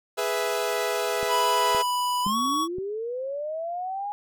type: chord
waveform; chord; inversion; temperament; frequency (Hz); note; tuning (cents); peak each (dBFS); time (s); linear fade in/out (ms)
sawtooth; E major; first; equal; 415.3 / 493.9 / 659.3; G#4 / B4 / E5; 0 / 0 / 0; -25; 0.17-1.83; 20
type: click train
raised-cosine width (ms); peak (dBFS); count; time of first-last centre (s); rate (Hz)
3; -25; 4; 1.23-2.784; 1.93
type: tone with pitch glide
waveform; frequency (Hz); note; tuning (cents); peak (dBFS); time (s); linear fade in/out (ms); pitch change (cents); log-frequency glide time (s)
square; 987.8 to 1121.7; B5 to C#6; 0 to +20; -24; 1.28-2.68; 50; +220; 2.23-2.36
type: linear sweep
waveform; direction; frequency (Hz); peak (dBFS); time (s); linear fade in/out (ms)
sine; up; 193.9 to 830.6; -28; 2.26-4.12; 0
effects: none